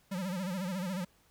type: tone with vibrato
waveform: square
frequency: 185.4 Hz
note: F#3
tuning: 4 cents sharp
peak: -34 dBFS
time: 0.11-1.05 s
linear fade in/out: 10 ms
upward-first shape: sine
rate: 14 Hz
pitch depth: 120 cents each way
effects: pink hiss -67 dBFS RMS until 1.3 s